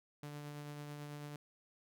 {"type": "tone with tremolo", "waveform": "sawtooth", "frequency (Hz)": 146.83, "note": "D3", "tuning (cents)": 0, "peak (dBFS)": -40, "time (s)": [0.23, 1.36], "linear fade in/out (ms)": 2, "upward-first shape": "triangle", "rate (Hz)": 9.1, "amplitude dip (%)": 30, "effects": []}